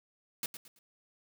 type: noise with echo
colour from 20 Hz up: white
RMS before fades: -35 dBFS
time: 0.43-0.46 s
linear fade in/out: 2 ms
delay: 110 ms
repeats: 3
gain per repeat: -10 dB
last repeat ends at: 0.79 s
effects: none